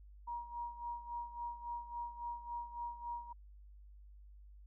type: tone with tremolo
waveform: sine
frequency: 950 Hz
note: A#5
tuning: 33 cents sharp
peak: -38 dBFS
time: 0.27-3.33 s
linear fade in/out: 10 ms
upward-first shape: sine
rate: 3.6 Hz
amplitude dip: 75%
effects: added 50 Hz sine -54 dBFS peak until 4.66 s